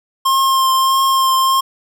square tone with vibrato, 1063 Hz, C6, 27 cents sharp, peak -12 dBFS, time 0.25-1.61 s, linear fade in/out 10 ms, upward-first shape triangle, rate 1.6 Hz, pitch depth 19 cents each way, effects none

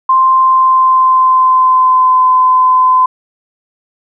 sine tone with pitch glide, 1046.5 to 1022.6 Hz, C6 to C6, 0 to -40 cents, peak -5 dBFS, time 0.09-3.06 s, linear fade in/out 5 ms, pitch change -40 cents, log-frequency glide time 0.32-2.26 s, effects none

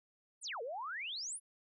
sine exponential two-way sweep, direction down then up, 10780 to 438.2 to 10780 Hz, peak -39 dBFS, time 0.41-1.4 s, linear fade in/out 50 ms, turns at 0.62 s, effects none

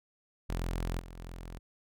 sawtooth tone with level steps, 43 Hz, F1, 26 cents flat, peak -28 / -41 / -38 dBFS, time 0.49-1.59 s, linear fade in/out 10 ms, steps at 0.99 / 1.18 s, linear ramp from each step 2 ms, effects none

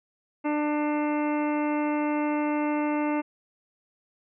harmonic tone with a mistuned harmonic, 297.8 Hz, D4, 24 cents sharp, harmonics 1 / 2 / 3 / 4 / 5 / 6 / 7 / 8 / 9, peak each -25 / -32 / -32 / -39 / -42 / -48 / -39 / -49 / -43 dBFS, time 0.44-3.22 s, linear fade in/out 20 ms, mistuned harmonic 7, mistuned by +20 cents, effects none

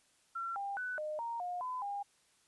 sine tone with pitch steps, 1359 / 798 / 1494 / 611 / 931 / 714 / 1010 / 807 Hz, F6 / G5 / F#6 / D#5 / A#5 / F5 / B5 / G#5, -48 / +31 / +16 / -32 / -2 / +38 / +39 / -50 cents, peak -36 dBFS, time 0.35-2.03 s, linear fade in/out 10 ms, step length 210 ms, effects white hiss -70 dBFS RMS until 2.47 s + resampled to 24000 Hz

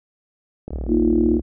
click train, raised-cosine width 2 ms, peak -18 dBFS, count 28, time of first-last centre 0.68-1.394 s, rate 37.8 Hz
sine linear two-way sweep, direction down then up, 65.41 to 53.4 to 65.41 Hz, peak -25 dBFS, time 0.71-1.42 s, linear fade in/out 20 ms, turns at 0.94 s
sine chord, Bb suspended fourth, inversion none, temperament equal, 233.1 / 311.1 / 349.2 Hz, Bb3 / Eb4 / F4, 0 / 0 / 0 cents, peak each -19 dBFS, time 0.87-1.41 s, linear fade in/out 50 ms
effects none

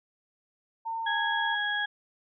sine tone, 907 Hz, A#5, 48 cents flat, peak -30 dBFS, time 0.85-1.56 s, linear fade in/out 20 ms
harmonic tone, 829 Hz, G#5, 3 cents flat, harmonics 1 / 2 / 4, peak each -35 / -28 / -34 dBFS, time 1.06-1.86 s, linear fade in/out 10 ms
effects none

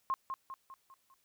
sine tone with echo, 1068 Hz, C6, 35 cents sharp, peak -29 dBFS, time 0.1-0.14 s, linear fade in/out 0 ms, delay 200 ms, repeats 5, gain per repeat -6 dB, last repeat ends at 1.14 s, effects white hiss -74 dBFS RMS until 1.24 s

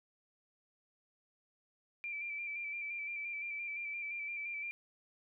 sine tone with vibrato, 2349 Hz, D7, in tune, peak -38 dBFS, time 2.04-4.71 s, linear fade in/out 0 ms, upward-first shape square, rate 5.8 Hz, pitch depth 28 cents each way, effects none

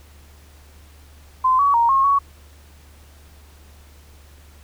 sine tone with pitch steps, 1032 / 1130 / 934 / 1081 / 1119 Hz, C6 / C#6 / A#5 / C#6 / C#6, -24 / +33 / +3 / -44 / +16 cents, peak -13 dBFS, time 1.44-2.19 s, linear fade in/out 10 ms, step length 150 ms, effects added 73 Hz sine -45 dBFS peak until 4.63 s + pink hiss -52 dBFS RMS until 4.63 s

